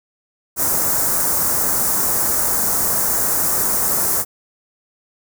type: band-stop noise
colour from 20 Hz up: white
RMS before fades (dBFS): -18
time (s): 0.56-4.25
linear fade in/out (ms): 50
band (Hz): 1500 to 6400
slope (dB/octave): 24
effects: none